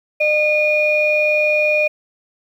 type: tone pair together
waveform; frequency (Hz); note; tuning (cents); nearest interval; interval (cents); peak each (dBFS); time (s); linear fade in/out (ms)
sine; 605.3 / 2438; D#5 / D#7; -48 / -36; 2 octaves; 2412; -15; 0.2-1.88; 10
effects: tanh soft clip ceiling -6 dBFS + 8-bit